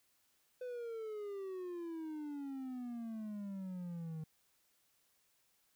triangle exponential sweep, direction down, 506 to 155.56 Hz, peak -39 dBFS, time 0.61-4.24 s, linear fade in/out 5 ms, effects white hiss -75 dBFS RMS until 5.75 s

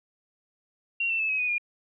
sine tone with pitch steps, 2750 / 2681 / 2614 / 2548 / 2484 / 2422 Hz, F7 / E7 / E7 / D#7 / D#7 / D#7, -27 / +29 / -15 / +41 / -3 / -47 cents, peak -24 dBFS, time 1-1.582 s, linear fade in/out 5 ms, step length 97 ms, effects none

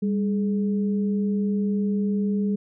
sine tone pair together, 199.8 / 423.4 Hz, G3 / G#4, +33 / +33 cents, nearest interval octave + minor second, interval 1300 cents, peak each -21 / -31 dBFS, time 0.02-2.56 s, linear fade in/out 10 ms, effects none

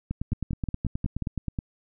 two click trains, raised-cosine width 5 ms, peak -16 / -16 dBFS, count 6 / 15, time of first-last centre 0.33-1.223 / 0.11-1.588 s, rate 5.6 / 9.47 Hz, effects none

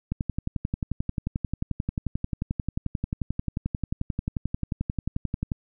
click train, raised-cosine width 5 ms, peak -14 dBFS, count 62, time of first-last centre 0.12-5.518 s, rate 11.3 Hz, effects none

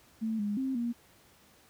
sine tone with pitch steps, 222.1 / 206.1 / 264.9 / 236.7 Hz, A3 / G#3 / C4 / A#3, +16 / -13 / +22 / +27 cents, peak -29 dBFS, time 0.21-0.93 s, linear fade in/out 20 ms, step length 180 ms, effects pink hiss -61 dBFS RMS until 1.69 s + high-pass 60 Hz 12 dB/octave

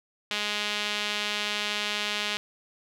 sawtooth tone with band-pass filter, 208.2 Hz, G#3, 5 cents sharp, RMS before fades -30 dBFS, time 0.31-2.37 s, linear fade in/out 0 ms, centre 3200 Hz, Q 1.7, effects none

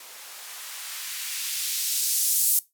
violet noise with band-pass filter sweep, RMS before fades -28 dBFS, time 0-2.59 s, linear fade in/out 2 ms, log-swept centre 440 to 9600 Hz, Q 0.82, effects noise-tail reverb RT60 0.2 s tail -19 dB re dry

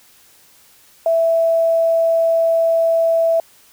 sine tone with quantisation, 660 Hz, E5, 2 cents sharp, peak -12 dBFS, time 1.06-3.4 s, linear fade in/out 2 ms, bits 7, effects white hiss -50 dBFS RMS until 3.72 s

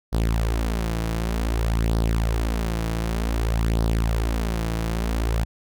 sawtooth tone with flanger, 56 Hz, A1, 31 cents sharp, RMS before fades -23 dBFS, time 0.12-5.45 s, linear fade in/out 20 ms, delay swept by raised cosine 0.2 to 6.2 ms, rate 0.54 Hz, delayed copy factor +0.6, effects none

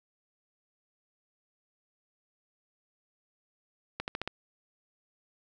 accelerating click train, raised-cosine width 0.3 ms, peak -17 dBFS, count 5, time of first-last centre 4-4.276 s, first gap 79 ms, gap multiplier 0.91, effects none

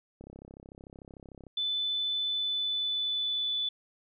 click train, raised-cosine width 2 ms, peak -34 dBFS, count 43, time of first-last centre 0.21-1.467 s, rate 33.4 Hz
sine tone with pitch glide, 3506 to 3480 Hz, A7 to A7, -7 to -20 cents, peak -28 dBFS, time 1.57-3.69 s, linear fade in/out 5 ms, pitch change -13 cents, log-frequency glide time 2.24-3.55 s
effects none

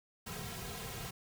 pink noise with comb filter, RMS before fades -43 dBFS, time 0.26-1.11 s, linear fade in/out 10 ms, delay 3.4 ms, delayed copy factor -0.9, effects none

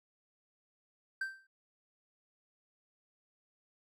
triangle tone with exponential decay, 1563 Hz, G6, 6 cents flat, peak -29 dBFS, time 1.21-1.47 s, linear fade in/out 5 ms, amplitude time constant 56 ms, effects none

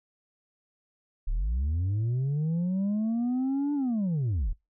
sine linear two-way sweep, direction up then down, 31.31 to 293.7 to 31.31 Hz, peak -22 dBFS, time 1.27-4.53 s, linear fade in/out 10 ms, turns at 3.74 s, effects noise-tail reverb RT60 0.2 s tail -24 dB re dry + tanh soft clip ceiling -24 dBFS

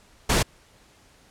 pink noise, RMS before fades -20 dBFS, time 0.29-0.43 s, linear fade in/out 10 ms, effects pink hiss -56 dBFS RMS until 1.3 s + low-pass 10000 Hz 12 dB/octave

